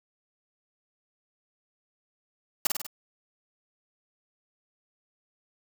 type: noise with echo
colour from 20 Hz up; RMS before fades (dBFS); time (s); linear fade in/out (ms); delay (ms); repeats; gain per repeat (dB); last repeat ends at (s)
white; -23; 2.65-2.67; 2; 49; 4; -4; 2.866
effects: none